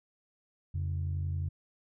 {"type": "tone pair together", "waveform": "sine", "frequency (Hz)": [87.31, 138.6], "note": ["F2", "C#3"], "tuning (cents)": [0, 0], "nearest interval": "minor sixth", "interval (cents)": 800, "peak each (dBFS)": [-30, -36], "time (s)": [0.74, 1.49], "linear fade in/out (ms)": 10, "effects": ["tanh soft clip ceiling -25 dBFS"]}